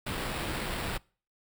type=noise with sample-and-hold; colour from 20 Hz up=pink; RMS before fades=-34 dBFS; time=0.06-0.98 s; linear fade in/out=10 ms; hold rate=6300 Hz; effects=noise-tail reverb RT60 0.4 s tail -25 dB re dry